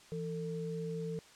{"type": "tone pair together", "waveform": "sine", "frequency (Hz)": [165.9, 448.8], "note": ["E3", "A4"], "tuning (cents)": [11, 34], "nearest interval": "octave + perfect fourth", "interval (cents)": 1723, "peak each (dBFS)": [-38, -39], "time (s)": [0.12, 1.19], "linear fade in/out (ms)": 0, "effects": ["white hiss -58 dBFS RMS until 1.35 s", "low-pass 7000 Hz 12 dB/octave"]}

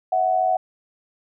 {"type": "tone pair together", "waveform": "sine", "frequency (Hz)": [648, 741.6], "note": ["E5", "F#5"], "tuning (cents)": [-30, 4], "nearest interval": "major second", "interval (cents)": 234, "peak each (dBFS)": [-23, -18], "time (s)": [0.12, 0.57], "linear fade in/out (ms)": 5, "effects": []}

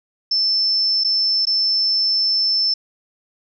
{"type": "tone with dropouts", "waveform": "sine", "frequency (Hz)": 5300, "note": "E8", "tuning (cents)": 9, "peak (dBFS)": -15, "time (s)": [0.31, 2.74], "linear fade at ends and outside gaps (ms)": 5, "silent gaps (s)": [[1.038, 1.045], [1.454, 1.469]], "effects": []}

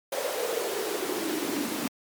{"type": "noise with high-pass filter sweep", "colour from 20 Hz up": "pink", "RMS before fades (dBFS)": -30, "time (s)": [0.12, 1.88], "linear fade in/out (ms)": 5, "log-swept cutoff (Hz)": [560, 250], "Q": 6.3, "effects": ["MP3 96 kbps"]}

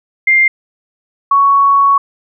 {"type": "tone pair in turn", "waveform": "sine", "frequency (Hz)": [2104, 1114.6], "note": ["C7", "C#6"], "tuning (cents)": [9, 9], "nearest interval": "major seventh", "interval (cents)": 1100, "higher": "first", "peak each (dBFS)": -6, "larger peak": "neither", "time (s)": [[0.27, 0.48], [1.31, 1.98]], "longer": "second", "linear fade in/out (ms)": 5, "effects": []}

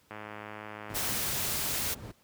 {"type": "click train", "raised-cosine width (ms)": 0.5, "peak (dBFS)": -26, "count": 108, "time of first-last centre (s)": [0.11, 1.119], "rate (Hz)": 106}
{"type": "noise with tremolo", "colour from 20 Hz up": "brown", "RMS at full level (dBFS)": -37, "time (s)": [0.89, 2.12], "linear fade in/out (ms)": 10, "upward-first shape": "sine", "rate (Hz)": 5.3, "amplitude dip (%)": 25}
{"type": "noise", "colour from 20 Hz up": "white", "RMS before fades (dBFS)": -32, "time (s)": [0.94, 1.95], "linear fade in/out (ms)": 20}
{"effects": ["pink hiss -65 dBFS RMS until 2.23 s", "high-pass 80 Hz 12 dB/octave"]}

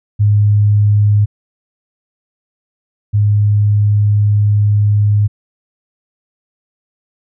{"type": "tone pair in turn", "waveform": "sine", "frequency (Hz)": [103.83, 103.83], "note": ["G#2", "G#2"], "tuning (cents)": [0, 0], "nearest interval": "unison", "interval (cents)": 0, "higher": "neither", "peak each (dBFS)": [-7, -8], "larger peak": "first", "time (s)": [[0.19, 1.26], [3.13, 5.28]], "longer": "second", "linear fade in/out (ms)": 20, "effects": []}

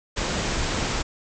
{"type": "low-pass noise", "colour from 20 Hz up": "pink", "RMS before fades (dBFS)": -26, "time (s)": [0.16, 1.03], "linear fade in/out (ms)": 20, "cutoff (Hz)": 7800, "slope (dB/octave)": 96, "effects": []}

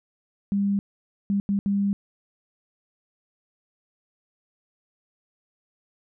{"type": "tone bursts at uneven times", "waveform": "sine", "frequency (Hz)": 200, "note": "G3", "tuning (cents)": 35, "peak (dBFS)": -20, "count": 4, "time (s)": [[0.52, 0.79], [1.3, 1.4], [1.49, 1.59], [1.66, 1.93]], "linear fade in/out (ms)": 0, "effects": []}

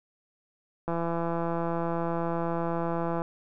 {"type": "click train", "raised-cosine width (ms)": 1, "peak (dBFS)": -17, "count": 394, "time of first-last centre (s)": [0.88, 3.219], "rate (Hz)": 168, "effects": []}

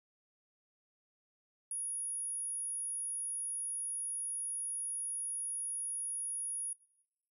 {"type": "tone", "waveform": "sine", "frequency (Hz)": 10390, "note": "E9", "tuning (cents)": -26, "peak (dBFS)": -34, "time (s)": [1.71, 6.73], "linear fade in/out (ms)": 2, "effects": ["noise-tail reverb RT60 0.9 s tail -23 dB re dry", "tanh soft clip ceiling -34 dBFS"]}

